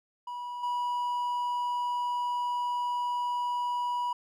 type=tone with level steps; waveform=triangle; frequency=975 Hz; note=B5; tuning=23 cents flat; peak=-33 / -26 dBFS; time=0.27-4.13 s; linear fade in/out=5 ms; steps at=0.63 s; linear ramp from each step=5 ms; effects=none